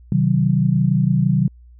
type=chord; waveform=sine; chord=C diminished; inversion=none; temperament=just; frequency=130.81 / 156.98 / 188.37 Hz; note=C3 / Eb3 / Gb3; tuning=0 / +16 / +31 cents; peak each=-18 dBFS; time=0.12-1.48 s; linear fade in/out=2 ms; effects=added 60 Hz sine -42 dBFS peak until 1.79 s